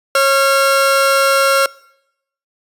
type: tone pair together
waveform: 40% pulse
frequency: 545.7 / 1375 Hz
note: C#5 / F6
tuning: -27 / -27 cents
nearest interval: octave + major third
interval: 1600 cents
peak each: -12 dBFS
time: 0.15-1.66 s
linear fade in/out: 2 ms
effects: noise-tail reverb RT60 0.8 s tail -24 dB re dry + resampled to 32000 Hz